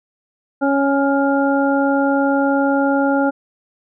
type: harmonic tone with a mistuned harmonic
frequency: 277.2 Hz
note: C#4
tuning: in tune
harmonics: 1 / 2 / 3 / 5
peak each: -16 / -19 / -21 / -23 dBFS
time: 0.61-3.31 s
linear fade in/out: 20 ms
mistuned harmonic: 5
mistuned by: +19 cents
effects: none